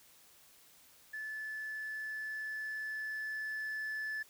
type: tone with level ramp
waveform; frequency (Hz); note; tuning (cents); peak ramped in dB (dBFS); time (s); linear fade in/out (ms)
sine; 1737; A6; -23; -38 to -33; 1.13-4.23; 10
effects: tanh soft clip ceiling -35 dBFS + white hiss -62 dBFS RMS until 4.29 s